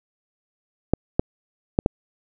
clicks, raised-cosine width 2 ms, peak -3 dBFS, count 4, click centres 0.936 / 1.195 / 1.789 / 1.861 s, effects none

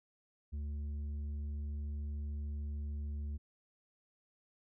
sine tone with tanh clipping, 73.3 Hz, D2, 3 cents flat, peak -38 dBFS, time 0.52-3.38 s, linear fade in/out 20 ms, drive 6 dB, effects none

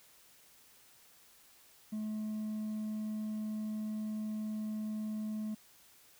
sine tone with hard clipping, 214.8 Hz, A3, 41 cents flat, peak -36 dBFS, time 1.92-5.55 s, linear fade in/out 10 ms, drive 2 dB, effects white hiss -62 dBFS RMS until 6.19 s

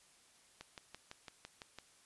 click train, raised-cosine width 0.2 ms, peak -30 dBFS, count 8, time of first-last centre 0.61-1.786 s, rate 5.95 Hz, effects white hiss -66 dBFS RMS until 2.05 s + resampled to 24000 Hz

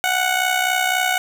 15% pulse tone with amplitude modulation, 739 Hz, F#5, 2 cents flat, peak -8 dBFS, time 0.04-1.18 s, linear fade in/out 0 ms, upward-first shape sine, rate 63.8 Hz, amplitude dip 60%, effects none

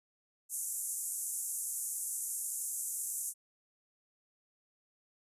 white band-pass noise, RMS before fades -38 dBFS, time 0.49-3.34 s, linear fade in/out 50 ms, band 6800 to 12000 Hz, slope 48 dB/octave, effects resampled to 32000 Hz

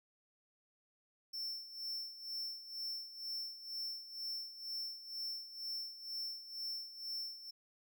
square tone with tremolo, 5380 Hz, E8, 34 cents sharp, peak -39 dBFS, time 1.33-7.51 s, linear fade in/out 10 ms, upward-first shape sine, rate 2.1 Hz, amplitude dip 75%, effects none

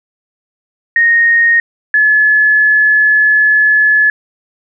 sine tone pair in turn, 1859 / 1713.7 Hz, A#6 / A6, -5 / -46 cents, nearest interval minor second, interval 141 cents, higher first, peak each -6 dBFS, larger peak neither, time 0.96-1.6 / 1.94-4.1 s, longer second, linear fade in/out 2 ms, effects none

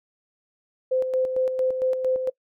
sine tone with tremolo, 516 Hz, C5, 24 cents flat, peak -19 dBFS, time 0.91-2.3 s, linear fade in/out 10 ms, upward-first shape square, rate 4.4 Hz, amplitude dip 50%, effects noise-tail reverb RT60 0.1 s tail -23 dB re dry

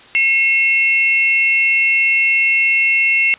sine tone pair together, 2163 / 2700 Hz, C#7 / E7, -43 / +41 cents, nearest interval major third, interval 384 cents, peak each -14 dBFS, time 0.15-3.34 s, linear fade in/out 0 ms, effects white hiss -42 dBFS RMS until 3.38 s + resampled to 8000 Hz

